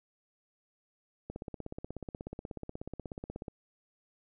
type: click train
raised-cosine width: 2 ms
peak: -26 dBFS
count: 37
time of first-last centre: 1.3-3.482 s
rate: 16.5 Hz
effects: none